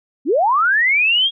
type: linear sweep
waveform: sine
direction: up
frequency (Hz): 233.1 to 3322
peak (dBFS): -12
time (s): 0.25-1.31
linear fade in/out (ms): 50
effects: none